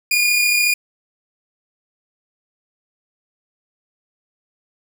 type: tone pair together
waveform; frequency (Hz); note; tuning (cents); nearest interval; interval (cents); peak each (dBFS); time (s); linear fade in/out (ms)
sawtooth; 2400 / 2434; D7 / D#7; +37 / -39; unison; 24; -21 / -11; 0.11-0.74; 5
effects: none